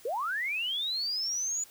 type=linear sweep; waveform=sine; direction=up; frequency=421.2 to 6990 Hz; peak=-29 dBFS; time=0.05-1.64 s; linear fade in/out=5 ms; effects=white hiss -55 dBFS RMS until 1.7 s